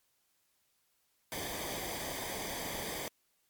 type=noise with comb filter; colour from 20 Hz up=pink; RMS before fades=-39 dBFS; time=1.32-3.08 s; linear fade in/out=0 ms; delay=0.73 ms; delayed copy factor=-0.7; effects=white hiss -75 dBFS RMS until 3.49 s + MP3 96 kbps